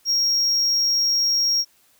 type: tone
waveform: triangle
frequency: 5588 Hz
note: F8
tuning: in tune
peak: -16 dBFS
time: 0.05-1.65 s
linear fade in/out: 50 ms
effects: white hiss -59 dBFS RMS until 1.99 s